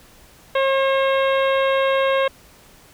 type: harmonic tone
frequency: 539 Hz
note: C#5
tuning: 49 cents flat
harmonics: 1 / 2 / 3 / 4 / 5 / 6 / 7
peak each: -17 / -23 / -27 / -29 / -31 / -33 / -34 dBFS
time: 0.55-2.28 s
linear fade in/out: 5 ms
effects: pink hiss -49 dBFS RMS until 2.93 s